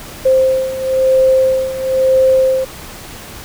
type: beating tone pair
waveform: sine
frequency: 523.3 / 524.3 Hz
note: C5 / C5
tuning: 0 / +3 cents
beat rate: 1 Hz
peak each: -15 / -11 dBFS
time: 0.25-2.65 s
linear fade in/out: 10 ms
effects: pink hiss -32 dBFS RMS until 3.44 s